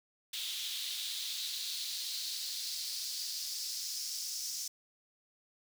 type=noise with high-pass filter sweep; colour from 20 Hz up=pink; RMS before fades=-39 dBFS; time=0.33-4.68 s; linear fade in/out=5 ms; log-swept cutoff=3400 to 5600 Hz; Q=3.7; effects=none